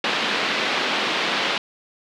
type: band-pass noise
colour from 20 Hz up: white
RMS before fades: -23 dBFS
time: 0.04-1.58 s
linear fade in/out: 2 ms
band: 190 to 3700 Hz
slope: 24 dB/octave
effects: none